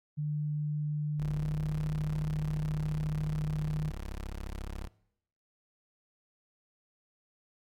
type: tone with pitch glide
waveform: sine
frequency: 149.5 to 152.11 Hz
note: D3 to D#3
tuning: +31 to -39 cents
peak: -30 dBFS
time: 0.17-3.91 s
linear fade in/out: 20 ms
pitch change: +30 cents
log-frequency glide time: 1.37-1.53 s
type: tone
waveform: 25% pulse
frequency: 34.22 Hz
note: C#1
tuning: 22 cents flat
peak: -34 dBFS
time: 1.19-4.88 s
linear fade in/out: 10 ms
effects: noise-tail reverb RT60 0.8 s tail -21 dB re dry + AAC 48 kbps